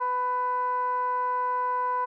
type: tone with low-pass filter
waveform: 15% pulse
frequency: 498.4 Hz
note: B4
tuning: 16 cents sharp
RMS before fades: -27 dBFS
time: 0-2.06 s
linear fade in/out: 20 ms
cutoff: 1100 Hz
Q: 9.5
effects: none